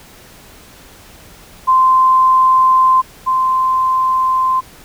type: tone pair in turn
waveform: sine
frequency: 1039 / 1039 Hz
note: C6 / C6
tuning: -12 / -12 cents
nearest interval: unison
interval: 0 cents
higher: neither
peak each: -7 / -11 dBFS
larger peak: first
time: 1.67-3.02 / 3.26-4.61 s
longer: neither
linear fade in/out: 20 ms
effects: pink hiss -41 dBFS RMS until 4.84 s